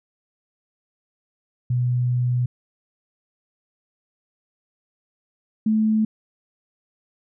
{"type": "tone pair in turn", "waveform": "sine", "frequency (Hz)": [123.6, 217.5], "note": ["B2", "A3"], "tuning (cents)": [2, -20], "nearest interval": "minor seventh", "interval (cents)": 978, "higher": "second", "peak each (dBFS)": [-18, -16], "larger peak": "second", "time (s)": [[1.7, 2.46], [5.66, 6.05]], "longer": "first", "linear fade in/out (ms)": 5, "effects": []}